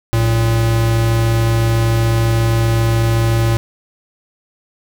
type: tone pair together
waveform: square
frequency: 60.7 / 114.33 Hz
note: B1 / A#2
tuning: -29 / -33 cents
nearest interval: major seventh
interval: 1096 cents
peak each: -22 / -13 dBFS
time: 0.13-3.57 s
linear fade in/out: 0 ms
effects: none